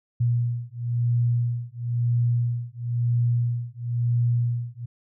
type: beating tone pair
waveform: sine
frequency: 119.1 / 120.09 Hz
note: A#2 / B2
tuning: +38 / -48 cents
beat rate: 0.99 Hz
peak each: -24 dBFS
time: 0.2-4.86 s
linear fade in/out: 10 ms
effects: none